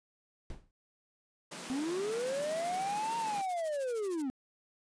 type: noise with exponential decay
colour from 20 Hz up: brown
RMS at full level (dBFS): -37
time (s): 0.5-0.71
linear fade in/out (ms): 1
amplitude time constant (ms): 45
type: high-pass noise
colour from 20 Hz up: pink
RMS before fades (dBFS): -44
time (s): 1.51-3.42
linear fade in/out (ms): 10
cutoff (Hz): 150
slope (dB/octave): 96
type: linear two-way sweep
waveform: triangle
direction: up then down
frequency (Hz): 248.8 to 930 to 248.8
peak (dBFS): -30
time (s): 1.7-4.3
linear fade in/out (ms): 0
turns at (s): 3.17
type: noise with tremolo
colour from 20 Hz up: blue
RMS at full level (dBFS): -45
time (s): 2.11-4.22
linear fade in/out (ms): 2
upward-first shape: sine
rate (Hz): 13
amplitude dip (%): 90
effects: resampled to 22050 Hz